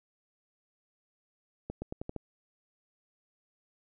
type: accelerating click train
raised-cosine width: 2 ms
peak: -23 dBFS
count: 6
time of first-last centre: 1.7-2.163 s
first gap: 120 ms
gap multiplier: 0.87
effects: none